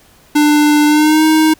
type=tone with pitch glide; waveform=square; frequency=297.6 to 313.7 Hz; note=D4 to D#4; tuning=+23 to +14 cents; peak=-8 dBFS; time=0.35-1.54 s; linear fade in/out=10 ms; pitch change=+91 cents; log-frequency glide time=0.86-1.24 s; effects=pink hiss -47 dBFS RMS until 1.59 s